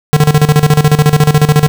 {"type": "tone with tremolo", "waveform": "square", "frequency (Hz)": 150, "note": "D3", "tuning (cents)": 37, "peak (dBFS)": -4, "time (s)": [0.13, 1.68], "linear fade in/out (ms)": 0, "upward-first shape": "square", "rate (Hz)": 14, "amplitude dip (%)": 80, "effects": []}